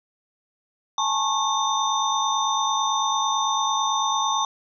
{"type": "tone cluster", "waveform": "sine", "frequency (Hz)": [839, 888, 1094, 3619, 5990], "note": ["G#5", "A5", "C#6", "A7", "F#8"], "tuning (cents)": [17, 16, -23, 48, 20], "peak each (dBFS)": [-29, -26, -24, -28, -30], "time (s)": [0.98, 4.45], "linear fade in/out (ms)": 2, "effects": []}